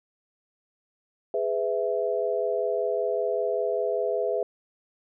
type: chord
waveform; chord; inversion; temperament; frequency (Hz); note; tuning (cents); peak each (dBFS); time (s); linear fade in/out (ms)
sine; E major; first; equal with one note detuned; 415.3 / 500.5 / 659.3; G#4 / B4 / E5; 0 / +23 / 0; -28; 1.34-4.43; 2
effects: none